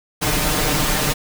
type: noise with comb filter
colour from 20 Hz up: pink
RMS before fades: -19 dBFS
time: 0.21-1.14 s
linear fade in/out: 20 ms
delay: 6.6 ms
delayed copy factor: +0.8
effects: none